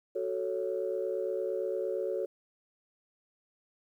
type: chord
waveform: sine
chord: F# minor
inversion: none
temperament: equal with one note detuned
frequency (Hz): 371.3 / 440 / 554.4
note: F#4 / A4 / C#5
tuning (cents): +6 / 0 / 0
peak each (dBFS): -34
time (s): 0.15-2.26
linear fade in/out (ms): 10
effects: tanh soft clip ceiling -21 dBFS + 11-bit